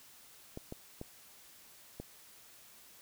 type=clicks; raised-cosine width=2 ms; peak=-28 dBFS; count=4; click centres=0.574 / 0.724 / 1.014 / 2 s; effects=white hiss -58 dBFS RMS until 3.01 s